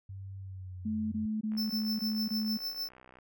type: tone with pitch glide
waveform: sine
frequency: 96.8 to 89.28 Hz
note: G2 to F2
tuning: -21 to +39 cents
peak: -40 dBFS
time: 0.09-1.26 s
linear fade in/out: 5 ms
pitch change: -140 cents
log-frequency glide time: 0.39-0.91 s
type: tone bursts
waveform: sine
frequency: 216.1 Hz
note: A3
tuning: 31 cents flat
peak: -30 dBFS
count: 6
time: 0.85-2.575 s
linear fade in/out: 10 ms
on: 270 ms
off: 21 ms
type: click train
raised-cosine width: 0.5 ms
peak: -39 dBFS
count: 107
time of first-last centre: 1.52-3.187 s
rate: 63.6 Hz
type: tone with tremolo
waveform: square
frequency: 5300 Hz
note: E8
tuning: 9 cents sharp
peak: -32 dBFS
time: 1.57-2.89 s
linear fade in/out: 10 ms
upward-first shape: triangle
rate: 6.6 Hz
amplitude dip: 75%
effects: none